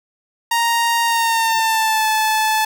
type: tone with pitch glide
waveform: sawtooth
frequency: 932.3 to 869.9 Hz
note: A#5 to A5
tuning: 0 to -20 cents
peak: -11 dBFS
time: 0.51-2.65 s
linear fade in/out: 5 ms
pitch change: -120 cents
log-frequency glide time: 1.04-2.07 s
effects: none